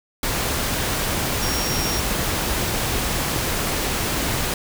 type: tone in noise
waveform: sine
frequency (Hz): 5590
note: F8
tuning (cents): +1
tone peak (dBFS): -27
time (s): 1.42-2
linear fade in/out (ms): 2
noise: pink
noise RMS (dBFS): -23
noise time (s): 0.23-4.54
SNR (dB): -7
effects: none